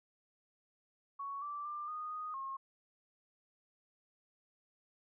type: tone with pitch steps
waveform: sine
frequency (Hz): 1114 / 1168 / 1189 / 1234 / 1241 / 1078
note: C#6 / D6 / D6 / D#6 / D#6 / C#6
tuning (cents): +8 / -10 / +21 / -15 / -5 / -49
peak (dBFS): -39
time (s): 1.19-2.57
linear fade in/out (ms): 10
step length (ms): 230
effects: none